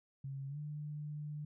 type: tone with pitch glide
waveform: sine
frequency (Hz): 136.8 to 149.18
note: C#3 to D3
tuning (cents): -23 to +27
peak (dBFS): -40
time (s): 0.24-1.45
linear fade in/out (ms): 5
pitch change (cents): +150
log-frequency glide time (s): 0.48-0.58
effects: none